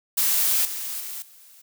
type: noise with level steps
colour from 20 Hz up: blue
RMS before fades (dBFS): -21 / -31 / -34 / -50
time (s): 0.17-1.62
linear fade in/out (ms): 10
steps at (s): 0.65 / 1 / 1.22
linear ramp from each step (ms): 2
effects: none